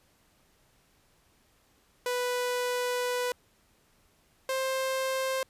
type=tone pair in turn; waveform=sawtooth; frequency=493.9 / 527.3 Hz; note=B4 / C5; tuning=0 / +13 cents; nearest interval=minor second; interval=113 cents; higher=second; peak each=-24 dBFS; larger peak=neither; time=2.06-3.32 / 4.49-5.43 s; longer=first; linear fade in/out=2 ms; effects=pink hiss -66 dBFS RMS until 5.49 s + resampled to 32000 Hz